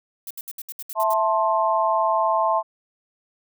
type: noise bursts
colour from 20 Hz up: violet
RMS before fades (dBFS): -33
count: 9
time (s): 0.27-1.138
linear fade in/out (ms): 2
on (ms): 36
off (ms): 68
type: chord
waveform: sine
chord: A minor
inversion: second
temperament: just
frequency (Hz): 660 / 880 / 1056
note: E5 / A5 / C6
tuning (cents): +2 / 0 / +16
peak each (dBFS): -22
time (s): 0.95-2.63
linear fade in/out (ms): 50
effects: none